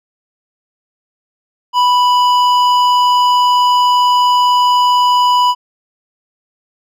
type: tone with hard clipping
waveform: sine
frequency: 987.8 Hz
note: B5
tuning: in tune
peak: -10 dBFS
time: 1.73-5.55 s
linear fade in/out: 50 ms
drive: 10 dB
effects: none